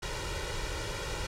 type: noise with comb filter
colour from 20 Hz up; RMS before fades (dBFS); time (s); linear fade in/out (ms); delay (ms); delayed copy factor
pink; -35; 0.02-1.27; 10; 2.1; +0.85
effects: low-pass 7000 Hz 12 dB/octave